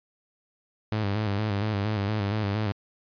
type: tone with vibrato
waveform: sawtooth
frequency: 103.83 Hz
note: G#2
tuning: in tune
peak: -21 dBFS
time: 0.92-2.72 s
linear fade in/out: 0 ms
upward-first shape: square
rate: 4.3 Hz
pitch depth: 65 cents each way
effects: resampled to 11025 Hz